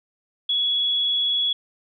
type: tone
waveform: sine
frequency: 3369 Hz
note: G#7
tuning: 24 cents sharp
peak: -19 dBFS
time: 0.49-1.53 s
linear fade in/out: 5 ms
effects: none